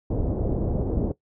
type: low-pass noise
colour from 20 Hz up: pink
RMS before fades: -25 dBFS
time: 0.1-1.12 s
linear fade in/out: 5 ms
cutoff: 550 Hz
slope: 24 dB/octave
effects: noise-tail reverb RT60 0.1 s tail -17 dB re dry